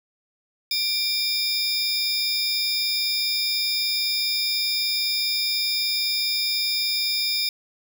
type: tone cluster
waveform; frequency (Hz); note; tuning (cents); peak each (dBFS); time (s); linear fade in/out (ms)
square; 2371 / 3653 / 4914 / 5190; D7 / A#7 / D#8 / E8; +16 / -36 / -22 / -28; -31 / -30 / -26 / -27; 0.71-7.49; 2
effects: none